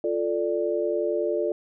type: chord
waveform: sine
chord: D minor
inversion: first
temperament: equal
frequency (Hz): 349.2 / 440 / 587.3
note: F4 / A4 / D5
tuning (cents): 0 / 0 / 0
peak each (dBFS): -27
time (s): 0.04-1.52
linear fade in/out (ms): 2
effects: none